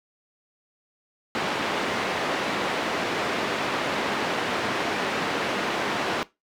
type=band-pass noise; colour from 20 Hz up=pink; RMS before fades=-27 dBFS; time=1.35-6.23 s; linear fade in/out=0 ms; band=280 to 3000 Hz; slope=12 dB/octave; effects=noise-tail reverb RT60 0.2 s tail -18 dB re dry